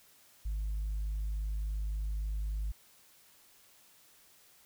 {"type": "tone", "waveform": "sine", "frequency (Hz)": 51.8, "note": "G#1", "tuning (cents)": -4, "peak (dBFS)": -30, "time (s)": [0.45, 2.72], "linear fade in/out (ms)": 10, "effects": ["tanh soft clip ceiling -30 dBFS", "white hiss -62 dBFS RMS until 4.65 s"]}